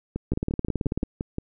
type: two click trains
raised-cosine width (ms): 3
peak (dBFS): -15 / -12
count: 8 / 14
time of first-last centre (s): 0.16-1.384 / 0.32-1.03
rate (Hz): 5.72 / 18.3
effects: none